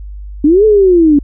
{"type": "linear two-way sweep", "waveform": "sine", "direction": "up then down", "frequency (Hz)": [279.5, 440, 279.5], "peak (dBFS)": -4, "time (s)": [0.44, 1.19], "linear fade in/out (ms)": 5, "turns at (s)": 0.65, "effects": ["added 50 Hz sine -24 dBFS peak until 1.23 s"]}